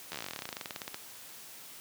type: slowing click train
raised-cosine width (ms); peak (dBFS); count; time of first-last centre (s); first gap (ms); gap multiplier
0.2; -20; 27; 0.12-0.944; 12; 1.07
effects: white hiss -49 dBFS RMS until 1.8 s + high-pass 100 Hz 12 dB/octave